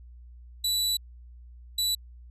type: tone pair in turn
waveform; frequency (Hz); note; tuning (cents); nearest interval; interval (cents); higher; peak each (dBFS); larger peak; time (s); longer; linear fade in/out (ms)
sawtooth; 3951 / 3951; B7 / B7; 0 / 0; unison; 0; neither; -21; neither; 0.64-0.97 / 1.78-1.95; first; 5
effects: added 60 Hz sine -45 dBFS peak until 2.3 s + resampled to 32000 Hz